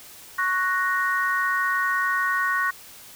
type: chord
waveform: sine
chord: F# major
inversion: second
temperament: equal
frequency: 1108.7 / 1480 / 1864.7 Hz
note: C#6 / F#6 / A#6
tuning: 0 / 0 / 0 cents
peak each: -25 dBFS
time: 0.38-2.71 s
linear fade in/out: 10 ms
effects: white hiss -45 dBFS RMS until 3.15 s